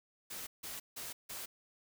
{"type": "noise bursts", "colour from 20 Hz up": "white", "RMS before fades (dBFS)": -44, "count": 4, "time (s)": [0.3, 1.46], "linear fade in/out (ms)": 10, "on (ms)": 170, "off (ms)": 160, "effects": []}